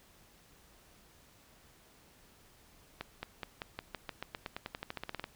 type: accelerating click train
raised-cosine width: 0.3 ms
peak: -22 dBFS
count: 21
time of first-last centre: 3.01-5.241 s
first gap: 220 ms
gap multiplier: 0.92
effects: pink hiss -62 dBFS RMS until 5.35 s